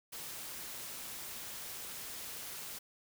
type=noise with amplitude modulation; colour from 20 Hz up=white; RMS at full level=-43 dBFS; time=0.12-2.79 s; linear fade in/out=10 ms; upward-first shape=sine; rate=298 Hz; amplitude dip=35%; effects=none